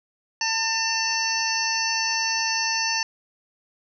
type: harmonic tone with a mistuned harmonic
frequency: 899 Hz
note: A5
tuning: 37 cents sharp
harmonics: 1 / 2 / 3 / 5 / 6 / 7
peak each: -29 / -29 / -29 / -29 / -29 / -29 dBFS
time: 0.41-3.03 s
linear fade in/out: 2 ms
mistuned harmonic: 7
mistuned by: -67 cents
effects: none